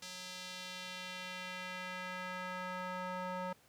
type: tone with band-pass filter sweep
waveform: square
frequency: 183.1 Hz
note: F#3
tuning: 18 cents flat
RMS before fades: -43 dBFS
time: 0.02-3.53 s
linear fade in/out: 5 ms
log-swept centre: 5100 to 900 Hz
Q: 1.2
effects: pink hiss -66 dBFS RMS until 3.68 s + high-pass 100 Hz 12 dB/octave